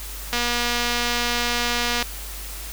click train, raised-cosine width 0.2 ms, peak -6 dBFS, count 408, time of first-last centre 0.33-2.026 s, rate 240 Hz, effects added 50 Hz sine -34 dBFS peak until 2.72 s + white hiss -36 dBFS RMS until 2.72 s

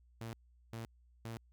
sawtooth tone bursts, 114.2 Hz, A#2, 35 cents flat, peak -38 dBFS, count 3, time 0.21-1.37 s, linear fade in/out 0 ms, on 120 ms, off 400 ms, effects added 60 Hz sine -63 dBFS peak until 1.52 s

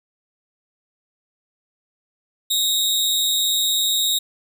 sawtooth tone with amplitude modulation, 3757 Hz, A#7, 13 cents sharp, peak -12 dBFS, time 2.5-4.19 s, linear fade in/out 10 ms, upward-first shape sine, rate 201 Hz, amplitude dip 55%, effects none

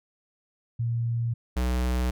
sine / square tone pair in turn, 117 / 62.11 Hz, A#2 / B1, +7 / +10 cents, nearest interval major seventh, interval 1097 cents, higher first, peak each -24 dBFS, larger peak neither, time 0.79-1.34 / 1.56-2.11 s, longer neither, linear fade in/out 10 ms, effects none

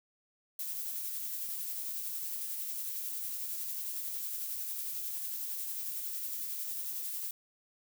violet noise with tremolo, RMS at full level -37 dBFS, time 0.59-7.31 s, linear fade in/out 2 ms, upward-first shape sine, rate 11 Hz, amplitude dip 25%, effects none

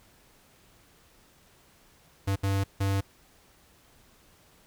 square tone bursts at uneven times, 98 Hz, G2, in tune, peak -25 dBFS, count 3, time 2.27-2.36 / 2.43-2.64 / 2.8-3.01 s, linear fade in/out 10 ms, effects pink hiss -60 dBFS RMS until 4.66 s

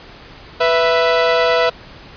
sawtooth tone pair together, 493.9 / 661.6 Hz, B4 / E5, 0 / +6 cents, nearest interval perfect fourth, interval 506 cents, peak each -11 dBFS, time 0.6-1.7 s, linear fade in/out 10 ms, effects pink hiss -39 dBFS RMS until 2.16 s + resampled to 11025 Hz

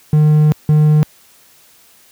triangle tone pair in turn, 152.1 / 152.1 Hz, D#3 / D#3, -39 / -39 cents, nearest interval unison, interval 0 cents, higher neither, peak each -5 dBFS, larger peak neither, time 0.13-0.52 / 0.69-1.03 s, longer first, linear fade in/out 0 ms, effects white hiss -48 dBFS RMS until 2.11 s + high-pass 60 Hz 12 dB/octave

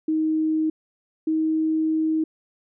sine tone pair in turn, 314.2 / 316.2 Hz, D#4 / D#4, +17 / +28 cents, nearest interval unison, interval 11 cents, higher second, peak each -19 dBFS, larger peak neither, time 0.08-0.7 / 1.27-2.24 s, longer second, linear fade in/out 5 ms, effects none

